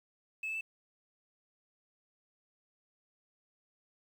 sine tone with pitch steps, 2600 / 2623 / 2645 Hz, E7 / E7 / E7, -24 / -9 / +5 cents, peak -33 dBFS, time 0.43-0.61 s, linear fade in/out 5 ms, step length 60 ms, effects tanh soft clip ceiling -32 dBFS + 10-bit

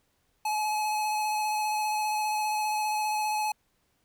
square tone with vibrato, 852 Hz, G#5, 44 cents sharp, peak -27 dBFS, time 0.45-3.52 s, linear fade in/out 5 ms, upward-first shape square, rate 15 Hz, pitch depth 11 cents each way, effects pink hiss -72 dBFS RMS until 4.04 s

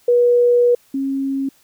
sine tone pair in turn, 484.1 / 271.7 Hz, B4 / C#4, -35 / -35 cents, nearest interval minor seventh, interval 1000 cents, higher first, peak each -10 / -18 dBFS, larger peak first, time 0.08-0.75 / 0.94-1.49 s, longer first, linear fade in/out 5 ms, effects white hiss -55 dBFS RMS until 1.63 s

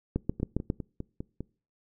two click trains, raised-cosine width 3 ms, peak -22 / -14 dBFS, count 6 / 5, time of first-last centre 0.4-1.406 / 0.16-0.701 s, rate 4.97 / 7.39 Hz, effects noise-tail reverb RT60 0.4 s tail -24 dB re dry

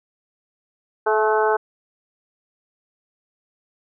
harmonic tone with a mistuned harmonic, 215.7 Hz, A3, 34 cents flat, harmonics 2 / 3 / 4 / 5 / 6 / 7, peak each -19 / -25 / -21 / -27 / -28 / -26 dBFS, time 1.06-1.57 s, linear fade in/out 10 ms, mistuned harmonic 3, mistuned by +29 cents, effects none

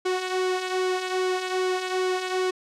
sawtooth tone with flanger, 370 Hz, F#4, in tune, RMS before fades -26 dBFS, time 0.05-2.51 s, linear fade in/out 10 ms, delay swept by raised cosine 1.1 to 2.9 ms, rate 2.5 Hz, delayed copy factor -0.5, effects low-pass 7000 Hz 12 dB/octave

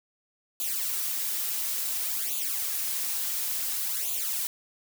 blue noise with flanger, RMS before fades -30 dBFS, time 0.6-4.47 s, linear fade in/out 0 ms, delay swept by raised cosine 0.28 to 5.88 ms, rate 0.57 Hz, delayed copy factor +0.8, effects none

